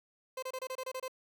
30% pulse tone bursts, 518 Hz, C5, 17 cents flat, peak -34 dBFS, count 9, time 0.37-1.081 s, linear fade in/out 5 ms, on 55 ms, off 27 ms, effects none

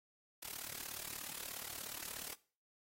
white noise with amplitude modulation, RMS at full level -42 dBFS, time 0.42-2.34 s, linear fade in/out 10 ms, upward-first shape sine, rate 36.8 Hz, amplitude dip 100%, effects noise-tail reverb RT60 0.4 s tail -19 dB re dry + AAC 48 kbps

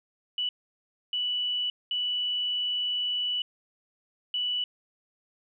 sine tone bursts at uneven times, 2960 Hz, F#7, in tune, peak -26 dBFS, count 4, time 0.38-0.49 / 1.13-1.7 / 1.91-3.42 / 4.34-4.64 s, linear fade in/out 2 ms, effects none

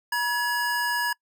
square tone pair together, 961 / 1686.1 Hz, B5 / G#6, -48 / +26 cents, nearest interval minor seventh, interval 974 cents, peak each -28 / -26 dBFS, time 0.12-1.13 s, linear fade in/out 5 ms, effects noise-tail reverb RT60 0.1 s tail -26 dB re dry

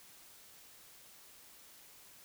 silence, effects white hiss -58 dBFS RMS until 2.24 s

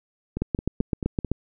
two click trains, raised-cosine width 3 ms, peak -15 / -10 dBFS, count 5 / 8, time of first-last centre 0.37-1.247 / 0.42-1.316 s, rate 4.56 / 7.81 Hz, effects none

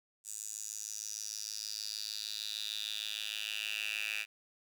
10% pulse tone with high-pass filter sweep, 106.5 Hz, G#2, 44 cents sharp, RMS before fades -40 dBFS, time 0.24-4.26 s, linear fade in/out 50 ms, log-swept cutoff 7600 to 2400 Hz, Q 4.9, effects none

